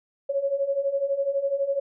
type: beating tone pair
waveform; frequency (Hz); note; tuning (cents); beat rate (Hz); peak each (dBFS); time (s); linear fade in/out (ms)
sine; 546 / 558; C#5 / C#5; -26 / +11; 12; -28 / -24; 0.29-1.8; 10
effects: none

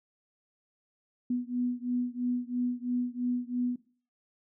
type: beating tone pair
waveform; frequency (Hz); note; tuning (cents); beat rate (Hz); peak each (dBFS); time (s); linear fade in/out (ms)
sine; 244.9 / 247.9; B3 / B3; -14 / +7; 3; -31 / -32; 1.3-3.76; 5
effects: noise-tail reverb RT60 0.4 s tail -17 dB re dry

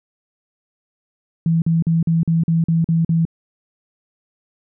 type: tone bursts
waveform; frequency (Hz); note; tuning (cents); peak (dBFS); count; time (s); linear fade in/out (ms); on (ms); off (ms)
sine; 164.81; E3; 0; -13; 9; 1.46-3.252; 2; 160; 44
effects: none

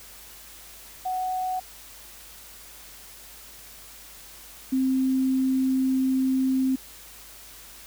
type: tone pair in turn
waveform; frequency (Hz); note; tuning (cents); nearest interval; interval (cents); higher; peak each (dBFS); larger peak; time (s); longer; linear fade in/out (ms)
sine; 742 / 262.3; F#5 / C4; +5 / +4; octave + tritone; 1801; first; -25 / -20; second; 1.05-1.6 / 4.72-6.76; second; 10
effects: added 50 Hz sine -55 dBFS peak until 7.86 s + white hiss -46 dBFS RMS until 7.86 s

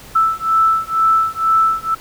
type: beating tone pair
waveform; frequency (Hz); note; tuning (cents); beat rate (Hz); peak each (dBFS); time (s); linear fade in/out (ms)
sine; 1318 / 1320.1; E6 / E6; -1 / +2; 2.1; -15 / -15; 0.15-1.95; 10
effects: pink hiss -39 dBFS RMS until 2 s

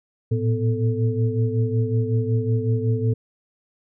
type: tone cluster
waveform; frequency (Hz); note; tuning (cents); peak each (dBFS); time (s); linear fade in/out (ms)
sine; 112.3 / 117.7 / 249.9 / 441.4; A2 / A#2 / B3 / A4; +36 / +17 / +21 / +5; -21 / -24 / -29 / -27; 0.31-3.14; 10
effects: none

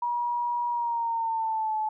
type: tone with pitch glide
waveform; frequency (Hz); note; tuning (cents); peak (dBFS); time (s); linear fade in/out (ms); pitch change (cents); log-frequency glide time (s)
sine; 959 to 864.3; A#5 to A5; +49 to -31; -25; 0.02-1.89; 5; -180; 0.69-1.77
effects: none

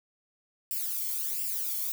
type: noise with flanger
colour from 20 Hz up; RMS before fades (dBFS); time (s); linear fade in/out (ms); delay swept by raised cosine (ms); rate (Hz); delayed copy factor
violet; -32; 0.71-1.92; 0; 0.39 to 0.93; 1.4; +0.8
effects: none

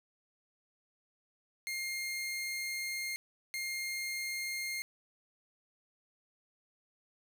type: tone bursts at uneven times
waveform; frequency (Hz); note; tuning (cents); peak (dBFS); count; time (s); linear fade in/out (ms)
sawtooth; 2123; C7; +25; -32; 2; 1.67-3.16 / 3.54-4.82; 0
effects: none

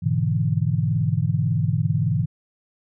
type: chord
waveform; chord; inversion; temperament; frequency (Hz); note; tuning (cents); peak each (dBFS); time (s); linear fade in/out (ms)
sine; E dominant seventh; first; equal; 103.83 / 123.47 / 146.83 / 164.81; G#2 / B2 / D3 / E3; 0 / 0 / 0 / 0; -24; 0.02-2.26; 20
effects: none

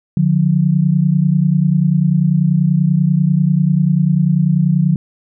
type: tone pair together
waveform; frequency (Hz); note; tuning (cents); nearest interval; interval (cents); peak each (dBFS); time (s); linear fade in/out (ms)
sine; 148.77 / 179; D3 / F3; +23 / +43; minor third; 320; -13; 0.17-4.96; 2
effects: none

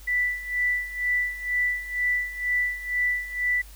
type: tone with tremolo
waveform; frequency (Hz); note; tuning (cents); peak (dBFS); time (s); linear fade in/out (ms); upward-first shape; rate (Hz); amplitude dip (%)
sine; 1975.5; B6; 0; -20; 0.07-3.62; 10; sine; 2.1; 80
effects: added 50 Hz sine -43 dBFS peak until 3.75 s + white hiss -51 dBFS RMS until 3.75 s

